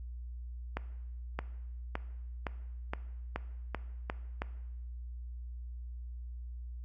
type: accelerating click train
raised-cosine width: 0.5 ms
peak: -19 dBFS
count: 9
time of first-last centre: 0.77-4.419 s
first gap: 620 ms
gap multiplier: 0.91
effects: noise-tail reverb RT60 1.0 s tail -17 dB re dry + added 60 Hz sine -40 dBFS peak until 6.84 s